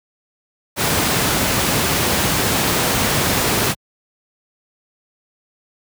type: noise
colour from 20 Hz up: pink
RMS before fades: -17 dBFS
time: 0.76-3.75 s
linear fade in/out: 50 ms
effects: high-pass 80 Hz 12 dB/octave